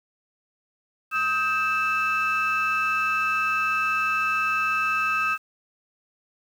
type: tone cluster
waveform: sine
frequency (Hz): 1268 / 1573 / 2634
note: D#6 / G6 / E7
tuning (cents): +32 / +6 / -2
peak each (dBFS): -23 / -27 / -24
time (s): 1.11-5.38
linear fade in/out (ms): 50
effects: tanh soft clip ceiling -16 dBFS + 8-bit